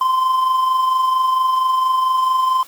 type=tone with amplitude modulation; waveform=triangle; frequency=1036 Hz; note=C6; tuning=17 cents flat; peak=-10 dBFS; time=0.01-2.63 s; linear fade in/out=2 ms; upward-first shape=sine; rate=24.4 Hz; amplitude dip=40%; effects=white hiss -43 dBFS RMS until 2.67 s + Opus 24 kbps